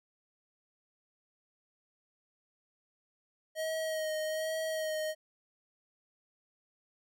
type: tone with vibrato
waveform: square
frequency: 630 Hz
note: D#5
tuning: 21 cents sharp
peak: -33 dBFS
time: 3.55-5.15 s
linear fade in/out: 50 ms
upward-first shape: sine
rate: 1.2 Hz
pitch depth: 24 cents each way
effects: none